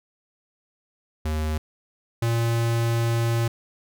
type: tone pair in turn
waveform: square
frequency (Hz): 77.5 / 116.12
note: D#2 / A#2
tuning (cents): -6 / -6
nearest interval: perfect fifth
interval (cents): 700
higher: second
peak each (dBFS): -24 / -21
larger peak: second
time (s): 1.25-1.58 / 2.22-3.48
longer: second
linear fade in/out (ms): 5
effects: none